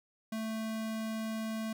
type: tone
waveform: square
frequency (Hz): 221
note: A3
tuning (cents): +8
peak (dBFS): -35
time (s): 0.32-1.73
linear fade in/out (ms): 5
effects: none